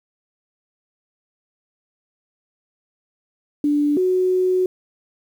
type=tone pair in turn; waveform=sine; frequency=292.7 / 368.8 Hz; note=D4 / F#4; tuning=-6 / -6 cents; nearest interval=major third; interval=400 cents; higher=second; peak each=-15 dBFS; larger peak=neither; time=3.64-3.97 / 3.97-4.66 s; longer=second; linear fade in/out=2 ms; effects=8-bit